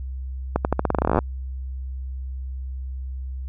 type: accelerating click train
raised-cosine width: 1 ms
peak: -5 dBFS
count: 19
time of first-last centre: 0.56-1.189 s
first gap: 89 ms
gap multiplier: 0.87
effects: added 65 Hz sine -28 dBFS peak until 3.48 s